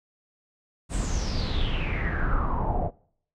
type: noise with low-pass filter sweep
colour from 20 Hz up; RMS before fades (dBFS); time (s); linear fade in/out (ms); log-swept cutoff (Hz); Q
brown; -26; 0.89-2.91; 50; 8800 to 630; 8.2
effects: noise-tail reverb RT60 0.6 s tail -23 dB re dry